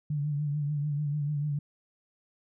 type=tone with vibrato; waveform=sine; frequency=146.83 Hz; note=D3; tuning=in tune; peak=-27 dBFS; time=0.1-1.59 s; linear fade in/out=5 ms; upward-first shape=triangle; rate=6.8 Hz; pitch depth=62 cents each way; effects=none